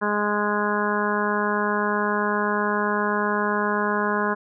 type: harmonic tone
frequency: 207.7 Hz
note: G#3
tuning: in tune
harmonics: 1 / 2 / 3 / 4 / 5 / 6 / 7 / 8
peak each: -27 / -27 / -31 / -32 / -26 / -33 / -29 / -30 dBFS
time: 0.01-4.35 s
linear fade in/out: 20 ms
effects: none